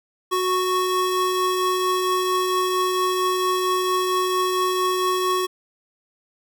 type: tone pair together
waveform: square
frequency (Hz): 368.1 / 1108.7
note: F#4 / C#6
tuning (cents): -9 / 0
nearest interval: octave + perfect fifth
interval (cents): 1909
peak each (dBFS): -23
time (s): 0.31-5.47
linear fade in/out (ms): 20
effects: none